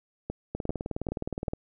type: two click trains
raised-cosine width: 2 ms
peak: -18 / -18 dBFS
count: 20 / 4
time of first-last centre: 0.55-1.534 / 0.3-1.481 s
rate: 19.3 / 2.54 Hz
effects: none